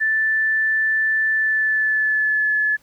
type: tone with pitch glide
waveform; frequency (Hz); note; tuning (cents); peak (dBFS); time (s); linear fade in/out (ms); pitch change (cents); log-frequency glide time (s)
sine; 1760 to 1717.8; A6 to A6; 0 to -42; -16; 0-2.77; 20; -42; 1.32-2.53
effects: pink hiss -57 dBFS RMS until 2.82 s